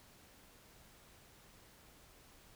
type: silence
effects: pink hiss -62 dBFS RMS until 2.55 s